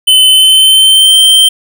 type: tone with pitch glide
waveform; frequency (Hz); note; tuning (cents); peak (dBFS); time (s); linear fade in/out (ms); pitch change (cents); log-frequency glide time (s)
square; 3042 to 3128; F#7 to G7; +47 to -4; -3; 0.07-1.49; 10; +49; 0.27-1.18
effects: none